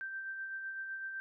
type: tone with tremolo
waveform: sine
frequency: 1565 Hz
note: G6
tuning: 3 cents flat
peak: -37 dBFS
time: 0.01-1.2 s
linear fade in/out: 0 ms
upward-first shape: sine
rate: 7.9 Hz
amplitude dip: 35%
effects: none